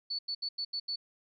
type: tone bursts at uneven times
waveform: sine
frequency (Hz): 4455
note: C#8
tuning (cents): +8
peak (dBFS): -32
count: 6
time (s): 0.1-0.19 / 0.28-0.35 / 0.42-0.49 / 0.58-0.65 / 0.73-0.8 / 0.88-0.96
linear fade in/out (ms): 10
effects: none